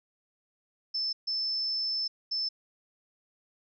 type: tone bursts at uneven times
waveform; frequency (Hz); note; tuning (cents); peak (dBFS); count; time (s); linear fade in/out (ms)
sine; 5274; E8; 0; -28; 3; 0.94-1.13 / 1.27-2.08 / 2.31-2.49; 10
effects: none